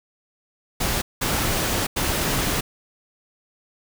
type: noise bursts at uneven times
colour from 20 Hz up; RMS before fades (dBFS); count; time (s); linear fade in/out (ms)
pink; -23; 3; 0.8-1.02 / 1.21-1.87 / 1.96-2.61; 10
effects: none